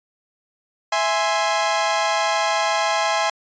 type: chord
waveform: sawtooth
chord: E augmented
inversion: none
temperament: equal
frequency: 659.3 / 830.6 / 1046.5 Hz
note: E5 / G#5 / B#5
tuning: 0 / 0 / 0 cents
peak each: -19 / -18 / -20 dBFS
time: 0.92-3.3 s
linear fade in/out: 5 ms
effects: resampled to 16000 Hz